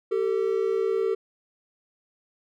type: tone pair together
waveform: triangle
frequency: 388.2 / 448 Hz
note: G4 / A4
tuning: -17 / +31 cents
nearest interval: major second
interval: 248 cents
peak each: -23 dBFS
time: 0.11-1.15 s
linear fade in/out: 10 ms
effects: none